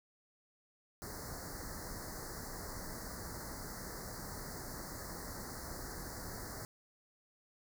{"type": "band-stop noise", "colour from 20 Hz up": "pink", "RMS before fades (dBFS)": -45, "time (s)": [1.02, 6.65], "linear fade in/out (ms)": 0, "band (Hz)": [2000, 4300], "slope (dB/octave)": 96, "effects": []}